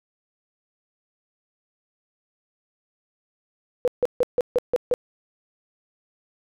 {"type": "tone bursts", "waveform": "sine", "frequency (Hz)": 493.9, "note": "B4", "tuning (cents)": 0, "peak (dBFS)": -16, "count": 7, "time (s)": [3.85, 4.939], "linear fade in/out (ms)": 0, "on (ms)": 27, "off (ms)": 150, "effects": []}